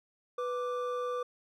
triangle tone pair together, 494 / 1175 Hz, B4 / D6, 0 / +1 cents, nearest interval octave + minor third, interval 1501 cents, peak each -31 / -35 dBFS, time 0.38-1.23 s, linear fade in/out 5 ms, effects none

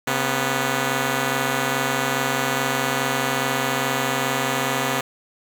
5% pulse tone pair together, 134.3 / 246.2 Hz, C3 / B3, +46 / -5 cents, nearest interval minor seventh, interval 1049 cents, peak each -12 dBFS, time 0.07-5.01 s, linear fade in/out 5 ms, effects none

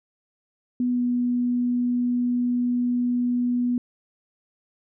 sine tone with pitch glide, 246.9 to 244.6 Hz, B3 to B3, 0 to -16 cents, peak -20 dBFS, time 0.8-3.78 s, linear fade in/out 2 ms, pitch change -16 cents, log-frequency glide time 0.91-1 s, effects none

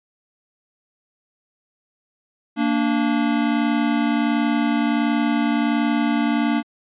square tone pair together, 230.4 / 291.8 Hz, A#3 / D4, -20 / -11 cents, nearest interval major third, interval 409 cents, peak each -21 dBFS, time 2.56-6.63 s, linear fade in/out 50 ms, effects resampled to 8000 Hz

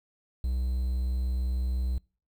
triangle tone with quantisation, 63 Hz, B1, 35 cents sharp, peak -24 dBFS, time 0.44-1.98 s, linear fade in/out 0 ms, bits 9, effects noise-tail reverb RT60 0.4 s tail -26 dB re dry

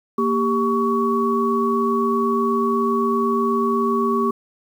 sine tone cluster, 233 / 396 / 1123 Hz, A#3 / G4 / C#6, -1 / +18 / +22 cents, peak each -21 dBFS, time 0.18-4.31 s, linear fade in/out 5 ms, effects 8-bit

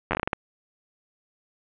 slowing click train, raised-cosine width 0.5 ms, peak -9 dBFS, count 9, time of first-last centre 0.11-0.332 s, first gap 10 ms, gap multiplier 1.28, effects resampled to 8000 Hz + 7-bit

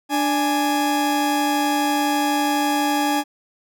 40% pulse tone pair together, 294.2 / 830.6 Hz, D4 / G#5, +3 / 0 cents, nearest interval octave + tritone, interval 1797 cents, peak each -20 dBFS, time 0.09-3.24 s, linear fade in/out 50 ms, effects none

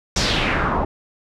pink noise with low-pass filter sweep, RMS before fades -20 dBFS, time 0.16-0.85 s, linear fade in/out 5 ms, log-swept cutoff 6200 to 780 Hz, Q 2.6, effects none

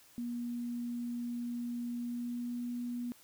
sine tone with pitch glide, 239.5 to 242 Hz, A#3 to B3, +47 to -35 cents, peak -35 dBFS, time 0.18-3.12 s, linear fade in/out 0 ms, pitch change +18 cents, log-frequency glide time 1.89-2.69 s, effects white hiss -61 dBFS RMS until 3.23 s

